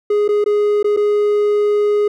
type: tone with dropouts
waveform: triangle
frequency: 415.3 Hz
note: G#4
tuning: in tune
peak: -10 dBFS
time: 0.1-2.08 s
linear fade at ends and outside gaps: 5 ms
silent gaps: 0.28-0.288 / 0.442-0.46 / 0.829-0.843 / 0.965-0.971 s
effects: none